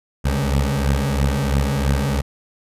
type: beating tone pair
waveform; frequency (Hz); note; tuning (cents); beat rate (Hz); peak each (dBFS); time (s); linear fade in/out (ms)
20% pulse; 67.8 / 70.8; C#2 / C#2; -38 / +37; 3; -15; 0.24-2.22; 20
effects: resampled to 32000 Hz